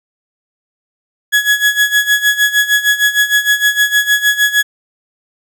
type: tone with tremolo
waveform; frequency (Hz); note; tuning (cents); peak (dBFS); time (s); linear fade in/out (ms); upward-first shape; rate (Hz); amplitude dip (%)
35% pulse; 1681; G#6; +20; -5; 1.32-4.63; 20; sine; 6.5; 80
effects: none